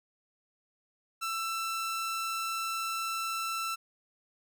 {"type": "tone", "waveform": "sawtooth", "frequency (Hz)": 1334, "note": "E6", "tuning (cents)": 20, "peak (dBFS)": -28, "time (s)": [1.21, 3.76], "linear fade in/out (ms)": 20, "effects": []}